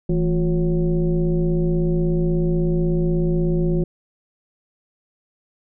sine tone with frequency modulation, 164.81 Hz, E3, in tune, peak -16 dBFS, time 0.09-3.84 s, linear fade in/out 5 ms, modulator 193 Hz, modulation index 1.1, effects none

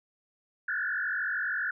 sine tone with frequency modulation, 1596 Hz, G6, 31 cents sharp, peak -28 dBFS, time 0.68-1.71 s, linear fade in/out 5 ms, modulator 46.3 Hz, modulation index 3.7, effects none

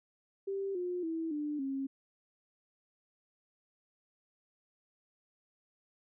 sine tone with pitch steps, 392 / 357.4 / 325.8 / 297.1 / 270.9 Hz, G4 / F4 / E4 / D4 / C#4, 0 / +40 / -20 / +20 / -40 cents, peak -33 dBFS, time 0.47-1.87 s, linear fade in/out 10 ms, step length 280 ms, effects none

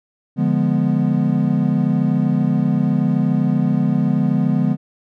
triangle chord, D diminished seventh, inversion none, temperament equal, 146.83 / 174.61 / 207.7 / 246.9 Hz, D3 / F3 / Ab3 / Cb4, 0 / 0 / 0 / 0 cents, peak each -18 dBFS, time 0.36-4.77 s, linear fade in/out 50 ms, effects none

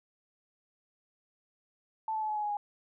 sine tone with pitch steps, 880 / 870.4 / 860.9 / 851.5 / 842.2 / 833 / 823.9 Hz, A5 / A5 / A5 / G#5 / G#5 / G#5 / G#5, 0 / -19 / -38 / +43 / +24 / +5 / -14 cents, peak -30 dBFS, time 2.08-2.57 s, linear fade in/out 2 ms, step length 70 ms, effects none

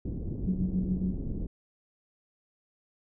pink low-pass noise, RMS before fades -34 dBFS, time 0.05-1.47 s, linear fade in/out 5 ms, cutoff 350 Hz, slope 24 dB/octave
sine tone with tremolo, 185 Hz, F#3, in tune, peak -24 dBFS, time 0.47-1.15 s, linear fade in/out 5 ms, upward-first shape triangle, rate 7.2 Hz, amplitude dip 75%
effects none

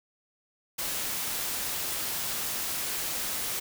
white noise, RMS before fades -32 dBFS, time 0.78-3.6 s, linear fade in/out 10 ms, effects none

